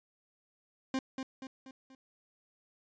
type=tone with echo; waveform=40% pulse; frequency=263.8 Hz; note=C4; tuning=14 cents sharp; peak=-29 dBFS; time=0.94-0.99 s; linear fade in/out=2 ms; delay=240 ms; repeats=4; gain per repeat=-6 dB; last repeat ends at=1.95 s; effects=resampled to 16000 Hz